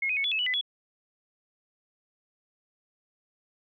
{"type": "tone with pitch steps", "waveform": "sine", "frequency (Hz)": [2161, 2508, 2207, 3423, 2595, 2952, 2007, 3378], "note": ["C#7", "D#7", "C#7", "A7", "E7", "F#7", "B6", "G#7"], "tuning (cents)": [-45, 13, -8, -48, -28, -5, 27, 29], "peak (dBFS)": -25, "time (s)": [0.02, 0.612], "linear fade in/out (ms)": 5, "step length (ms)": 74, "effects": []}